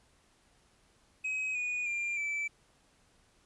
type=tone with pitch steps; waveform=triangle; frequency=2538 / 2463 / 2390 / 2319 Hz; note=D#7 / D#7 / D7 / D7; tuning=+34 / -18 / +30 / -22 cents; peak=-30 dBFS; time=1.24-2.48 s; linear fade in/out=10 ms; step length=310 ms; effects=pink hiss -67 dBFS RMS until 3.45 s + resampled to 24000 Hz